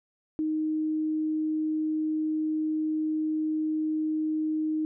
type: tone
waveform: sine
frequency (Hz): 311.1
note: D#4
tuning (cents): 0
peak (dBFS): -25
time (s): 0.39-4.85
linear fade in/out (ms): 0
effects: none